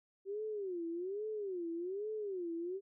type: tone with vibrato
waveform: sine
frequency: 380 Hz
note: F#4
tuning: 46 cents sharp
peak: -37 dBFS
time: 0.25-2.81 s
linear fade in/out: 50 ms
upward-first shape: sine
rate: 1.2 Hz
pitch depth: 230 cents each way
effects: none